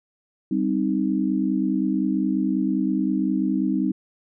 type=chord; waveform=sine; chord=C minor; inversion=second; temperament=equal; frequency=196 / 261.6 / 311.1 Hz; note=G3 / C4 / Eb4; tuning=0 / 0 / 0 cents; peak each=-24 dBFS; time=0.51-3.92 s; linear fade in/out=5 ms; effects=none